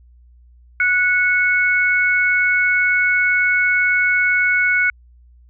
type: tone pair together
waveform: sine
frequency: 1471 / 2207 Hz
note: F#6 / C#7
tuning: -11 / -8 cents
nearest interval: perfect fifth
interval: 703 cents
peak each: -16 dBFS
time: 0.8-4.9 s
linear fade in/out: 2 ms
effects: added 60 Hz sine -45 dBFS peak until 5.49 s